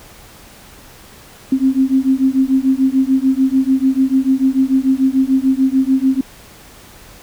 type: beating tone pair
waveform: sine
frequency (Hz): 261.6 / 268.4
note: C4 / C4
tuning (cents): 0 / +44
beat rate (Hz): 6.8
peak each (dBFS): -14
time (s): 1.52-6.21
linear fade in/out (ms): 5
effects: pink hiss -41 dBFS RMS until 7.22 s